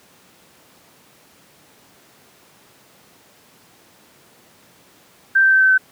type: tone with pitch steps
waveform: sine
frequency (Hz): 1568 / 1558.1 / 1548.2 / 1538.4 / 1528.7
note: G6 / G6 / G6 / G6 / G6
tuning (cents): 0 / -11 / -22 / -33 / -44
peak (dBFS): -10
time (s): 5.35-5.78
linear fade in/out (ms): 10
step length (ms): 86
effects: pink hiss -51 dBFS RMS until 5.91 s + high-pass 150 Hz 12 dB/octave